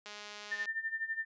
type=click train; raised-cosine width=0.2 ms; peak=-29 dBFS; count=125; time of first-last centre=0.06-0.656 s; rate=208 Hz
type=tone with tremolo; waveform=sine; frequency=1800 Hz; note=A6; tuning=39 cents sharp; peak=-31 dBFS; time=0.51-1.25 s; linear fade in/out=10 ms; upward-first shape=sine; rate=12 Hz; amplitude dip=80%
effects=high-pass 300 Hz 12 dB/octave + resampled to 16000 Hz